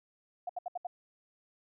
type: tone bursts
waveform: sine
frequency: 714 Hz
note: F5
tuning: 38 cents sharp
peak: -33 dBFS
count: 5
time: 0.47-0.87 s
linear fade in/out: 5 ms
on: 24 ms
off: 70 ms
effects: none